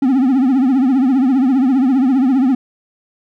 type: tone with vibrato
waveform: triangle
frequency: 261.6 Hz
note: C4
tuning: in tune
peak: -8 dBFS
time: 0.02-2.55 s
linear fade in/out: 5 ms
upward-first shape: triangle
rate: 15 Hz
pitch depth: 150 cents each way
effects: none